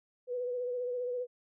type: tone with vibrato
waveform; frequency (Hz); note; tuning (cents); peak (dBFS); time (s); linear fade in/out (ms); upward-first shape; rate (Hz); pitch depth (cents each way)
sine; 493.9; B4; 0; -32; 0.27-1.27; 50; sine; 15; 33
effects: none